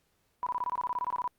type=tone bursts; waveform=sine; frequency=987.8 Hz; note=B5; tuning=in tune; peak=-28 dBFS; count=15; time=0.43-1.277 s; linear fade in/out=0 ms; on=35 ms; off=23 ms; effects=pink hiss -73 dBFS RMS until 1.38 s + Opus 48 kbps